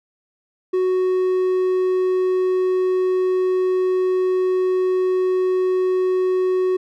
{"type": "tone", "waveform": "triangle", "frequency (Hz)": 370, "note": "F#4", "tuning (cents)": 0, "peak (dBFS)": -14, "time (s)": [0.73, 6.77], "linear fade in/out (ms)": 10, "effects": []}